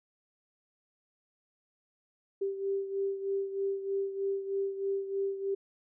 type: beating tone pair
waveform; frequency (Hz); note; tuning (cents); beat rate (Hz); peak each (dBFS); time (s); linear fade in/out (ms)
sine; 392 / 395.2; G4 / G4; 0 / +14; 3.2; -31 / -37; 2.41-5.55; 10
effects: none